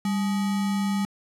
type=tone with sample-and-hold; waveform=sine; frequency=198.5 Hz; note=G3; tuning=22 cents sharp; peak=-22 dBFS; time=0.05-1.05 s; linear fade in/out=2 ms; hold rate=1050 Hz; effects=low-pass 12000 Hz 12 dB/octave